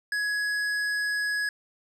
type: tone with hard clipping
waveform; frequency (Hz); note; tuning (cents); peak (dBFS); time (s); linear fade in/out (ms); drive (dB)
sine; 1676; G#6; +15; -27; 0.12-1.49; 2; 10
effects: none